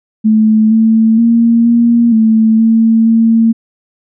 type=tone with pitch steps; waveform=sine; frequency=217.6 / 222.8 / 231.9 / 235 / 221.3 / 224.9 / 226.7 Hz; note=A3 / A3 / A#3 / A#3 / A3 / A3 / A#3; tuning=-19 / +22 / -9 / +14 / +10 / +38 / -48 cents; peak=-5 dBFS; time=0.24-3.53 s; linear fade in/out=20 ms; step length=470 ms; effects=none